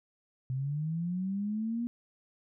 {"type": "linear sweep", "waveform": "sine", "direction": "up", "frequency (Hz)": [126.8, 240.3], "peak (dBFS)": -30, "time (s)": [0.5, 1.87], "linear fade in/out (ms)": 0, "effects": []}